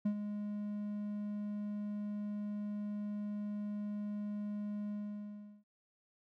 triangle tone with ADSR envelope, 207.4 Hz, G#3, 2 cents flat, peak -26 dBFS, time 0.05-5.64 s, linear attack 9 ms, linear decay 79 ms, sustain -9 dB, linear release 730 ms, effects none

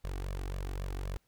sawtooth tone with flanger, 46.82 Hz, F#1, 21 cents sharp, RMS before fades -37 dBFS, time 0.04-1.17 s, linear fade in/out 0 ms, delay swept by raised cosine 1.7 to 2.7 ms, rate 3.8 Hz, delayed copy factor +0.75, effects pink hiss -74 dBFS RMS until 1.27 s

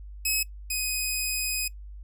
10% pulse tone pair in turn, 2559 / 2508 Hz, D#7 / D#7, +48 / +13 cents, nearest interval unison, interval 35 cents, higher first, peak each -15 / -18 dBFS, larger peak first, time 0.25-0.43 / 0.7-1.68 s, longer second, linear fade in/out 5 ms, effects noise-tail reverb RT60 0.1 s tail -20 dB re dry + added 50 Hz sine -39 dBFS peak until 2.03 s

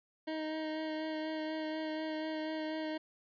25% pulse tone with vibrato, 313 Hz, D#4, 10 cents sharp, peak -32 dBFS, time 0.27-2.98 s, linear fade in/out 10 ms, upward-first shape sine, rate 4.1 Hz, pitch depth 15 cents each way, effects resampled to 11025 Hz + 12-bit

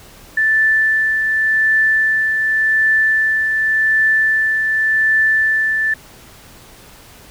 sine tone with tremolo, 1760 Hz, A6, in tune, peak -10 dBFS, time 0.37-5.94 s, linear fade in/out 5 ms, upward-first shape triangle, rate 0.88 Hz, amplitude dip 40%, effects pink hiss -42 dBFS RMS until 7.3 s

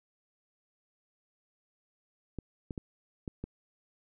clicks, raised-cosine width 3 ms, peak -24 dBFS, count 5, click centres 2.387 / 2.708 / 2.778 / 3.278 / 3.44 s, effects none

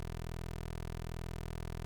15% pulse tone, 41.2 Hz, E1, in tune, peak -33 dBFS, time 0-1.85 s, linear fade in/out 0 ms, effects none

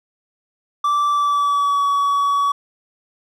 triangle tone with pitch glide, 1166 to 1132.2 Hz, D6 to C#6, -13 to +36 cents, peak -13 dBFS, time 0.84-2.52 s, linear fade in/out 5 ms, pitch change -51 cents, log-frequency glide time 1.09-1.85 s, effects none

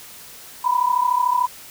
sine tone pair together, 966.5 / 1000 Hz, B5 / B5, -38 / +21 cents, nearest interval minor second, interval 59 cents, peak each -20 / -18 dBFS, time 0.64-1.47 s, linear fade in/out 10 ms, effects white hiss -41 dBFS RMS until 1.7 s

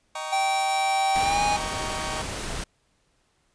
sawtooth chord, Eb dominant seventh, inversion none, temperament just, 622.3 / 777.8 / 933.4 / 1120.1 Hz, Eb5 / G5 / Bb5 / Db6, 0 / -14 / +2 / +18 cents, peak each -32 dBFS, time 0.15-2.22 s, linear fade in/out 5 ms
square tone with pitch glide, 777 to 823.2 Hz, G5 to G#5, -16 to -16 cents, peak -22 dBFS, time 0.32-1.57 s, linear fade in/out 10 ms, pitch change +100 cents, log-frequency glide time 1.18-1.43 s
pink noise, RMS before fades -32 dBFS, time 1.15-2.64 s, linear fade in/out 5 ms
effects pink hiss -68 dBFS RMS until 3.54 s + resampled to 22050 Hz

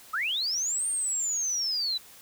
sine linear two-way sweep, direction up then down, 1174.7 to 8870 to 3901 Hz, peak -26 dBFS, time 0.13-1.98 s, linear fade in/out 10 ms, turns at 0.87 s, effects white hiss -51 dBFS RMS until 2.21 s

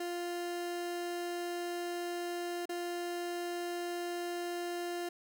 30% pulse tone with dropouts, 349.2 Hz, F4, in tune, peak -33 dBFS, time 0-5.09 s, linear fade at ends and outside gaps 5 ms, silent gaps 2.656-2.692 s, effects none

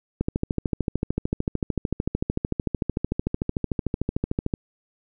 click train, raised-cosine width 3 ms, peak -10 dBFS, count 59, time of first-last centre 0.21-4.538 s, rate 13.4 Hz, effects none

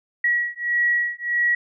sine beating tone pair, 1918 / 1919.6 Hz, A#6 / B6, +49 / -50 cents, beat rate 1.6 Hz, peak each -22 dBFS, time 0.24-1.55 s, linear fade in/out 5 ms, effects none

